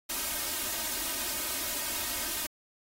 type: noise with comb filter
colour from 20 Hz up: white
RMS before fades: -33 dBFS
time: 0.09-2.47 s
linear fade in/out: 10 ms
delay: 3.2 ms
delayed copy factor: +0.95
effects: AAC 48 kbps